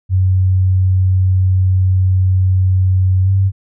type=tone with pitch glide; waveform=sine; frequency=93.4 to 96.58 Hz; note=F#2 to G2; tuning=+17 to -25 cents; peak=-9 dBFS; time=0.09-3.52 s; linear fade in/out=50 ms; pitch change=+58 cents; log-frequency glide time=3.24-3.29 s; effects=none